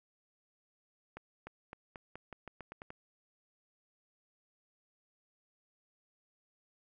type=accelerating click train; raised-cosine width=0.5 ms; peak=-30 dBFS; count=11; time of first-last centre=1.17-2.904 s; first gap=300 ms; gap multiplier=0.87; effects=none